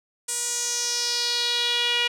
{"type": "tone with band-pass filter sweep", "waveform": "sawtooth", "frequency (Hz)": 480.4, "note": "B4", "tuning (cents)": -48, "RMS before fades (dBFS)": -25, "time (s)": [0.28, 2.08], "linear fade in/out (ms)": 10, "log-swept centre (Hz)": [8200, 2800], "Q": 3.6, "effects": []}